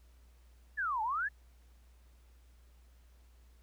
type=exponential two-way sweep; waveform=sine; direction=down then up; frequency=1787 to 840 to 1787 Hz; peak=-31 dBFS; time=0.77-1.29 s; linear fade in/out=20 ms; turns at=1.02 s; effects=added 60 Hz sine -58 dBFS peak until 3.62 s + pink hiss -71 dBFS RMS until 3.62 s

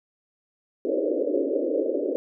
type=band-pass noise; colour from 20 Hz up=white; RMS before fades=-25 dBFS; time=0.85-2.16 s; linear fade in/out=0 ms; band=270 to 580 Hz; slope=96 dB/octave; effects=none

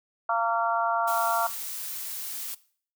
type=harmonic tone; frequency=229.5 Hz; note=A#3; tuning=27 cents flat; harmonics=3 / 4 / 5 / 6; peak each=-28 / -28 / -28 / -28 dBFS; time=0.29-1.47 s; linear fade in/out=5 ms
type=noise; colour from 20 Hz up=blue; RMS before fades=-35 dBFS; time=1.07-2.55 s; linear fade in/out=10 ms
effects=noise-tail reverb RT60 0.5 s tail -19 dB re dry

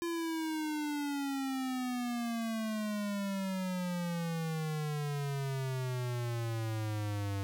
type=exponential sweep; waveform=square; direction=down; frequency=342.6 to 98 Hz; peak=-34 dBFS; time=0.02-7.43 s; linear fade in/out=0 ms; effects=none

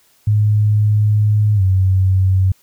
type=tone with pitch glide; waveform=sine; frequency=105.5 to 94.53 Hz; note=G#2 to F#2; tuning=+28 to +38 cents; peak=-10 dBFS; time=0.27-2.52 s; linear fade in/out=5 ms; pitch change=-190 cents; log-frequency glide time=1.55-1.62 s; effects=white hiss -55 dBFS RMS until 2.62 s

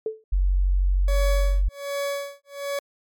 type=tone with exponential decay; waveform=sine; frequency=438 Hz; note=A4; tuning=8 cents flat; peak=-20 dBFS; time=0.06-0.24 s; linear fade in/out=2 ms; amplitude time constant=38 ms
type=tone; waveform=sine; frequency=46.46 Hz; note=F#1; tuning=8 cents sharp; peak=-17 dBFS; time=0.32-1.69 s; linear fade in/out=10 ms
type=tone with tremolo; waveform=40% pulse; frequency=564 Hz; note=C#5; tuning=30 cents sharp; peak=-23 dBFS; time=1.08-2.79 s; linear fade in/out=2 ms; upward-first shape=sine; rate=1.3 Hz; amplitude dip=100%
effects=MP3 96 kbps

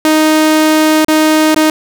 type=tone with dropouts; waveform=sawtooth; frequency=311.1 Hz; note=D#4; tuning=in tune; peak=-3 dBFS; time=0.05-1.7 s; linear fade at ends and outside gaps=1 ms; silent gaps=1.047-1.083 / 1.546-1.562 s; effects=none

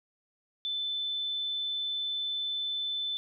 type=tone; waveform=sine; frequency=3520 Hz; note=A7; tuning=in tune; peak=-30 dBFS; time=0.65-3.17 s; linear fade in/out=0 ms; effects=none

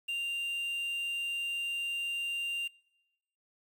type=tone with quantisation; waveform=triangle; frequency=2786 Hz; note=F7; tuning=5 cents flat; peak=-30 dBFS; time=0.08-2.68 s; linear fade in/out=10 ms; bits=9; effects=noise-tail reverb RT60 1.0 s tail -26 dB re dry

